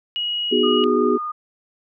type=tone; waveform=sine; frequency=2900 Hz; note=F#7; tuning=35 cents flat; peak=-21 dBFS; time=0.16-0.84 s; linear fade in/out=0 ms
type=chord; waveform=sine; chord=G# minor seventh; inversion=first; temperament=equal; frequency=246.9 / 311.1 / 370 / 415.3 Hz; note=B3 / D#4 / F#4 / G#4; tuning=0 / 0 / 0 / 0 cents; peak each=-21 / -25 / -20 / -19 dBFS; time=0.51-1.18 s; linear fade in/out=20 ms
type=tone with vibrato; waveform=sine; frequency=1223 Hz; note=D#6; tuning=30 cents flat; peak=-24 dBFS; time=0.63-1.32 s; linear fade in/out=10 ms; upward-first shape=square; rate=18 Hz; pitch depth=9 cents each way
effects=none